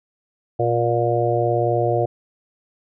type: harmonic tone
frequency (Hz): 118.4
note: A#2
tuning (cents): +27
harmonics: 1 / 3 / 4 / 5 / 6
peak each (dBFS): -23 / -23 / -23 / -23 / -23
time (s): 0.59-2.06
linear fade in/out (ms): 10
effects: none